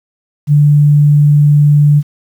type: tone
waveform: sine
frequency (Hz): 146.83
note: D3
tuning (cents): 0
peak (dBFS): -4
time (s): 0.47-2.03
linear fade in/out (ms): 50
effects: 7-bit